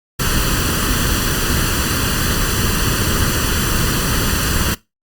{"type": "noise with comb filter", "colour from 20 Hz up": "pink", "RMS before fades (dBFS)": -17, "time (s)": [0.19, 4.75], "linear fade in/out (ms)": 10, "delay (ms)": 0.67, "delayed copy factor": 0.7, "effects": ["noise-tail reverb RT60 0.2 s tail -20 dB re dry", "Opus 48 kbps"]}